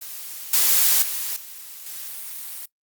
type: noise with level steps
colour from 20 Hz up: blue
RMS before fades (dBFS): -35 / -17 / -27 / -39 / -34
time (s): 0.01-2.66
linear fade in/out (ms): 10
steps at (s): 0.53 / 1.02 / 1.36 / 1.86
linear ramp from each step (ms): 5
effects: noise-tail reverb RT60 0.1 s tail -20 dB re dry + Opus 48 kbps